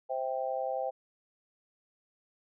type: chord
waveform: sine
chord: C major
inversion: none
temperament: just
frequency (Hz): 523.3 / 654.1 / 784.9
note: C5 / E5 / G5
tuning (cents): 0 / -14 / +2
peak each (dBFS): -34 / -36 / -35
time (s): 0.09-0.91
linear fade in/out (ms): 20
effects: none